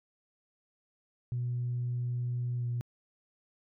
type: tone with pitch glide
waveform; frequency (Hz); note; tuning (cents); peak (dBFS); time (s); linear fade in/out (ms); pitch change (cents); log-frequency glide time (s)
sine; 122.2 to 120.38; B2 to B2; -18 to -44; -29; 1.32-2.81; 0; -26; 2.57-2.66
effects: tanh soft clip ceiling -26 dBFS